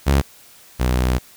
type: tone pair in turn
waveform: sawtooth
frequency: 69.3 / 62.51 Hz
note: C#2 / B1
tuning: 0 / +22 cents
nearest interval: major second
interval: 178 cents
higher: first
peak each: -9 / -12 dBFS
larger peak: first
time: 0.06-0.22 / 0.79-1.19 s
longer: second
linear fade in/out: 20 ms
effects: white hiss -47 dBFS RMS until 1.36 s